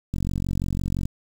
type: click train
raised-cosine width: 5 ms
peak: -14 dBFS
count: 43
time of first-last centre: 0.14-1.055 s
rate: 45.9 Hz
effects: 7-bit